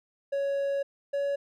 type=tone pair in turn; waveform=triangle; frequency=557 / 562.8 Hz; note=C#5 / C#5; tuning=+8 / +26 cents; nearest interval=unison; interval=18 cents; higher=second; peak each=-24 / -24 dBFS; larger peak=neither; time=0.32-0.83 / 1.13-1.36 s; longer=first; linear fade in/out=10 ms; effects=none